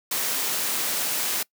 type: noise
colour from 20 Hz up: white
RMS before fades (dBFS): -26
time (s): 0.11-1.43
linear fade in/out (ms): 5
effects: noise-tail reverb RT60 0.1 s tail -23 dB re dry + high-pass 200 Hz 12 dB/octave